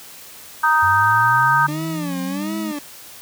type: chord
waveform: sine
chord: Eb major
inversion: second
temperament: just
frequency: 933.4 / 1244.5 / 1555.6 Hz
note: Bb5 / Eb6 / G6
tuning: +2 / 0 / -14 cents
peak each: -17 dBFS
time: 0.63-1.67 s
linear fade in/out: 10 ms
type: linear sweep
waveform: sine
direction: up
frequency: 90.1 to 217.2 Hz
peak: -25 dBFS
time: 0.82-2.72 s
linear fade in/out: 10 ms
type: tone with vibrato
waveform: 40% pulse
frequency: 293.7 Hz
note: D4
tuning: in tune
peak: -24 dBFS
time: 1.68-2.79 s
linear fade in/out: 5 ms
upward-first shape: sine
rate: 1.4 Hz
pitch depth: 170 cents each way
effects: white hiss -40 dBFS RMS until 3.21 s + high-pass 60 Hz 12 dB/octave

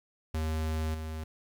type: tone with level steps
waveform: square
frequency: 78.9 Hz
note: D#2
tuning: 25 cents sharp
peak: -30 / -36 dBFS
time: 0.34-1.24 s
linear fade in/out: 5 ms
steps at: 0.94 s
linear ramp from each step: 5 ms
effects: 10-bit

